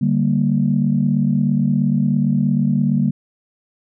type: chord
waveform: sine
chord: G minor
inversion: second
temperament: equal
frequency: 146.83 / 196 / 233.1 Hz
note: D3 / G3 / Bb3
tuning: 0 / 0 / 0 cents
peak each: -18 dBFS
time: 0.01-3.11 s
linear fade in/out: 10 ms
effects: tanh soft clip ceiling -4 dBFS